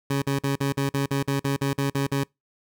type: tone bursts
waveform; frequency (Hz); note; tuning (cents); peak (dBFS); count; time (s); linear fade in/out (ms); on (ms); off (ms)
20% pulse; 138.59; C#3; 0; -17; 13; 0.1-2.236; 5; 120; 48
effects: noise-tail reverb RT60 0.2 s tail -26 dB re dry